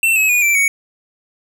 square tone with pitch steps, 2690 / 2569 / 2453 / 2342 / 2236 Hz, E7 / E7 / D#7 / D7 / C#7, +34 / -45 / -25 / -5 / +14 cents, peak -12 dBFS, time 0.03-0.68 s, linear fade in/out 2 ms, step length 130 ms, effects none

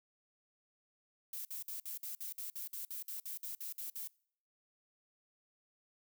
violet noise bursts, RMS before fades -43 dBFS, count 16, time 1.33-4.075 s, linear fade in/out 2 ms, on 120 ms, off 55 ms, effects noise-tail reverb RT60 0.6 s tail -25 dB re dry

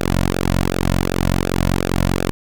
sawtooth tone with flanger, 45.15 Hz, F#1, 42 cents flat, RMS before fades -18 dBFS, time 0-2.31 s, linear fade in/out 0 ms, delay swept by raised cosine 0.95 to 2.55 ms, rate 2.7 Hz, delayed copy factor -1, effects none

